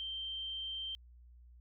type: tone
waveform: sine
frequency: 3136 Hz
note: G7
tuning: in tune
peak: -38 dBFS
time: 0-0.95 s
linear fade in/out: 0 ms
effects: added 60 Hz sine -55 dBFS peak until 1.6 s